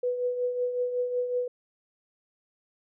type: tone with tremolo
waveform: sine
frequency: 493.9 Hz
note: B4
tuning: in tune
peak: -23 dBFS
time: 0.03-1.48 s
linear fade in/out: 5 ms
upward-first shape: triangle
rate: 5.4 Hz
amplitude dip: 60%
effects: none